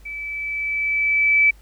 sine tone with level ramp, 2308 Hz, D7, 31 cents flat, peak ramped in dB -29 to -11 dBFS, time 0.05-1.51 s, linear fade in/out 10 ms, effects added 51 Hz sine -44 dBFS peak until 1.61 s + pink hiss -56 dBFS RMS until 1.61 s

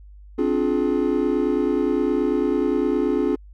triangle chord, D half-diminished seventh, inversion third, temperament just, 264.3 / 293.7 / 352.4 / 422.9 Hz, C4 / D4 / F4 / Ab4, +18 / 0 / +16 / +31 cents, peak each -22 dBFS, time 0.38-3.36 s, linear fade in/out 10 ms, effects added 50 Hz sine -41 dBFS peak until 3.53 s

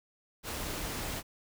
pink noise, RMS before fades -37 dBFS, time 0.43-1.23 s, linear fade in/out 50 ms, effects none

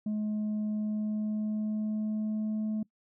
sine tone with pitch glide, 212.3 to 215.6 Hz, G#3 to A3, +38 to -35 cents, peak -26 dBFS, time 0.06-2.83 s, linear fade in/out 5 ms, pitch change +27 cents, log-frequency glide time 0.68-2.66 s, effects noise-tail reverb RT60 0.1 s tail -23 dB re dry + tanh soft clip ceiling -28 dBFS

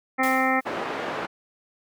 harmonic tone, 261.6 Hz, C4, in tune, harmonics 1 / 2 / 3 / 4 / 5 / 7 / 8 / 9, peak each -26 / -29 / -25 / -33 / -27 / -27 / -28 / -36 dBFS, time 0.18-0.61 s, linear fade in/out 20 ms
white noise with exponential decay, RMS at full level -33 dBFS, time 0.23-0.79 s, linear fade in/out 5 ms, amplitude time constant 120 ms
pink band-pass noise, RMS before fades -30 dBFS, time 0.65-1.27 s, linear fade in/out 20 ms, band 350 to 1800 Hz, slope 12 dB/octave
effects none

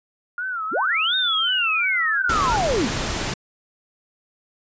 sine tone with vibrato, 1396.9 Hz, F6, in tune, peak -24 dBFS, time 0.38-2.56 s, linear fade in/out 2 ms, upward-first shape sine, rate 2.8 Hz, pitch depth 160 cents each way
sine linear two-way sweep, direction up then down, 140.8 to 3724 to 151.1 Hz, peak -19 dBFS, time 0.71-2.9 s, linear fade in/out 50 ms, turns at 1.15 s
pink noise, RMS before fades -25 dBFS, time 2.29-3.34 s, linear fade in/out 5 ms
effects resampled to 16000 Hz

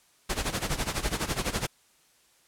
pink noise with tremolo, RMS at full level -27 dBFS, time 0.29-1.67 s, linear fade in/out 10 ms, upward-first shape sine, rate 12 Hz, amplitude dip 80%, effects white hiss -63 dBFS RMS until 2.47 s + low-pass 11000 Hz 12 dB/octave

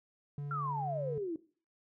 triangle tone, 143.8 Hz, D3, 36 cents flat, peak -34 dBFS, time 0.38-1.18 s, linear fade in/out 2 ms
sine exponential sweep, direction down, 1396.9 to 311.1 Hz, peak -34 dBFS, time 0.51-1.36 s, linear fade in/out 2 ms
effects noise-tail reverb RT60 0.4 s tail -18 dB re dry

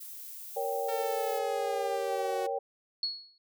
violet noise, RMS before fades -44 dBFS, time 0-1.39 s, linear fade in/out 10 ms
sine chord, G diminished, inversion first, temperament equal, 466.2 / 554.4 / 784 Hz, Bb4 / Db5 / G5, 0 / 0 / 0 cents, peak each -34 dBFS, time 0.56-2.59 s, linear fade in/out 10 ms
sawtooth exponential sweep, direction down, 455.1 to 370.4 Hz, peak -32 dBFS, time 0.88-2.47 s, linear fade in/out 10 ms
sine tone with exponential decay, 4350 Hz, C#8, 33 cents flat, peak -26 dBFS, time 3.03-3.38 s, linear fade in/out 2 ms, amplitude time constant 76 ms
effects none

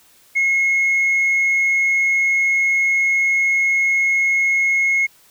sine tone, 2167 Hz, C#7, 40 cents flat, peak -12 dBFS, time 0.35-5.07 s, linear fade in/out 20 ms, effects tanh soft clip ceiling -12 dBFS + white hiss -52 dBFS RMS until 5.3 s

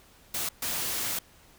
white noise bursts at uneven times, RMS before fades -31 dBFS, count 2, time 0.34-0.49 / 0.62-1.19 s, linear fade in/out 5 ms, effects pink hiss -57 dBFS RMS until 1.58 s

